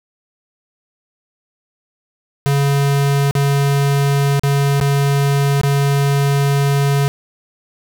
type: tone with dropouts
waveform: square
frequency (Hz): 140.5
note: C#3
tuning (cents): +24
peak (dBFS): -13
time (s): 2.46-7.08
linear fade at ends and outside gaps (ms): 0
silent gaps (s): 3.31-3.352 / 4.395-4.435 / 4.801-4.812 / 5.613-5.634
effects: none